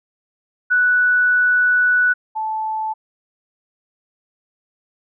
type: tone pair in turn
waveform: sine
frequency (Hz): 1480 / 873.4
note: F#6 / A5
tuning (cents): 0 / -13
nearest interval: major sixth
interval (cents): 913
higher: first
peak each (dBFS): -12 / -20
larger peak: first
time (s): 0.7-2.14 / 2.35-2.94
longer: first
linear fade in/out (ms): 20
effects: none